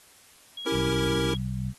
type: tone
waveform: sine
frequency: 3300 Hz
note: G#7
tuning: 12 cents flat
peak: -34 dBFS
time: 0.57-1.37 s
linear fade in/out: 5 ms
type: chord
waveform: square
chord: C# diminished seventh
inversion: none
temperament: equal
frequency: 277.2 / 329.6 / 392 / 466.2 Hz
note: C#4 / E4 / G4 / Bb4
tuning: 0 / 0 / 0 / 0 cents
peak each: -35 / -31 / -35 / -30 dBFS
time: 0.66-1.34 s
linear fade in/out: 5 ms
type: harmonic tone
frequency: 63.7 Hz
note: C2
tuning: 46 cents flat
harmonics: 1 / 2 / 3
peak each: -35 / -30 / -33 dBFS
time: 0.71-1.74 s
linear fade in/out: 50 ms
effects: white hiss -55 dBFS RMS until 1.78 s + AAC 32 kbps